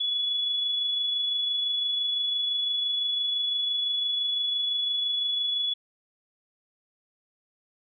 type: tone with amplitude modulation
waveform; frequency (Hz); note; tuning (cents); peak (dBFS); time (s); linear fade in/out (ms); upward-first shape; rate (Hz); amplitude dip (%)
sine; 3403; G#7; +41; -23; 0-5.74; 10; sine; 25.9; 30
effects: none